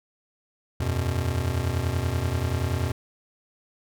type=chord; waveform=square; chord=E suspended second; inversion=none; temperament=just; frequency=82.41 / 92.71 / 123.61 Hz; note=E2 / F#2 / B2; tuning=0 / +4 / +2 cents; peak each=-29 dBFS; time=0.8-2.92 s; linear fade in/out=5 ms; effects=none